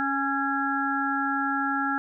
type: harmonic tone with a mistuned harmonic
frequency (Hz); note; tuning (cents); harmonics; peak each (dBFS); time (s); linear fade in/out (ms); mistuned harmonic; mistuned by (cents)
276.2; C#4; -6; 1 / 3 / 5 / 6; -29 / -30 / -28 / -30; 0-1.98; 0; 5; -19
effects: none